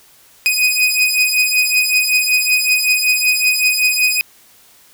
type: beating tone pair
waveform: sawtooth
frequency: 2495 / 2500.3 Hz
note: D#7 / D#7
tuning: +4 / +8 cents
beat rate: 5.3 Hz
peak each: -12 dBFS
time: 0.46-4.21 s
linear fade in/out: 0 ms
effects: white hiss -48 dBFS RMS until 4.93 s